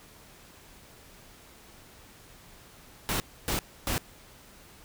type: noise bursts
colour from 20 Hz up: pink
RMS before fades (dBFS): -29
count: 3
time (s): 3.09-3.98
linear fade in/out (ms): 0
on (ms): 110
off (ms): 280
effects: pink hiss -53 dBFS RMS until 4.84 s